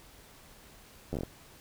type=slowing click train; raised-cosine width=2 ms; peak=-21 dBFS; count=7; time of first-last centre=1.13-1.234 s; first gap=11 ms; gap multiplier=1.18; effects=pink hiss -55 dBFS RMS until 1.6 s